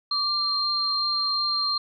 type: tone pair together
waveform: sine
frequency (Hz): 1174.7 / 4186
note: D6 / C8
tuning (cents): 0 / 0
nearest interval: octave + minor seventh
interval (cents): 2200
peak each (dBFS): -29 / -23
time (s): 0.11-1.78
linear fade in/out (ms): 5
effects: none